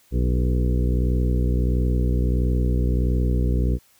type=harmonic tone with a mistuned harmonic; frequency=61.5 Hz; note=B1; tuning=7 cents flat; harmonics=1 / 2 / 3 / 4 / 5 / 6 / 7 / 8; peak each=-19 / -25 / -29 / -31 / -33 / -35 / -36 / -37 dBFS; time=0.11-3.79 s; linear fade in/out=50 ms; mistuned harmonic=6; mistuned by=+42 cents; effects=white hiss -58 dBFS RMS until 3.99 s